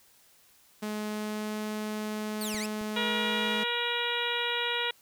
sawtooth tone with pitch glide, 212.1 to 213.5 Hz, G#3 to G#3, +37 to +48 cents, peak -28 dBFS, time 0.82-3.64 s, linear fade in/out 10 ms, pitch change +11 cents, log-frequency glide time 1.08-1.6 s
15% pulse exponential two-way sweep, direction down then up, 4692 to 1830 to 2741 Hz, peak -28 dBFS, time 2.41-2.66 s, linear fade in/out 2 ms, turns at 2.59 s
clicks, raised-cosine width 3 ms, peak -33 dBFS, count 2, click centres 2.545 / 2.813 s
harmonic tone, 477.5 Hz, A#4, 42 cents sharp, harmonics 1 / 2 / 3 / 4 / 5 / 6 / 7 / 8, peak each -36 / -36 / -36 / -36 / -36 / -36 / -36 / -36 dBFS, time 2.96-4.91 s, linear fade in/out 5 ms
effects white hiss -61 dBFS RMS until 5.01 s

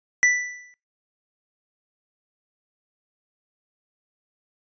square tone with exponential decay, 1975.5 Hz, B6, in tune, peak -13 dBFS, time 0.23-0.74 s, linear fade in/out 0 ms, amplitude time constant 110 ms, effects noise-tail reverb RT60 0.3 s tail -26 dB re dry + resampled to 16000 Hz

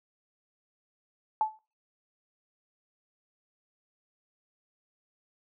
sine tone with exponential decay, 868 Hz, A5, 24 cents flat, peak -20 dBFS, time 1.41-1.59 s, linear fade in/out 1 ms, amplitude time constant 38 ms, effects noise-tail reverb RT60 0.3 s tail -17 dB re dry

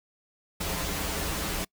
pink noise with comb filter, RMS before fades -31 dBFS, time 0.6-1.65 s, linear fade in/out 10 ms, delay 8.3 ms, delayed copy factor -0.9, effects noise-tail reverb RT60 0.1 s tail -26 dB re dry

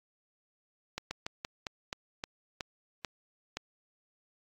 slowing click train, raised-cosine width 0.2 ms, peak -18 dBFS, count 10, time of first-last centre 0.98-3.57 s, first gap 130 ms, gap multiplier 1.19, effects AAC 64 kbps

